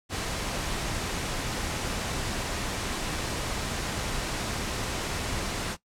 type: noise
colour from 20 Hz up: pink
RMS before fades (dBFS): -31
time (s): 0.09-5.77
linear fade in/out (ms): 50
effects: noise-tail reverb RT60 0.1 s tail -17 dB re dry + low-pass 9000 Hz 12 dB/octave